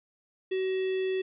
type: tone with notch filter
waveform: square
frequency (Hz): 377.5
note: F#4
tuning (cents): +35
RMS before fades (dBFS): -29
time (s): 0.51-1.22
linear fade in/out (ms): 10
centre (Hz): 1100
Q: 0.8
effects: resampled to 8000 Hz + 11-bit